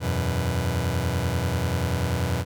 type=chord; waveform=sawtooth; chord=E suspended second; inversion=none; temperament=just; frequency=82.41 / 92.71 / 123.61 Hz; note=E2 / F#2 / B2; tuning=0 / +4 / +2 cents; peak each=-23 dBFS; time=0-2.45 s; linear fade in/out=50 ms; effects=none